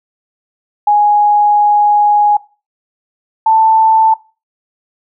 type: tone pair in turn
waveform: sine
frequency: 830.6 / 884.9 Hz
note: G#5 / A5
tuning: 0 / +10 cents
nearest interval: minor second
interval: 110 cents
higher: second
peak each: -6 dBFS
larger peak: neither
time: 0.87-2.37 / 3.46-4.14 s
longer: first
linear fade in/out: 5 ms
effects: noise-tail reverb RT60 0.3 s tail -18 dB re dry